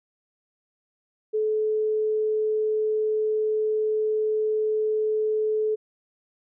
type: tone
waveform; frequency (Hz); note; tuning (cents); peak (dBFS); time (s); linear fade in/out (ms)
sine; 431.3; A4; -35; -21; 1.33-5.76; 20
effects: none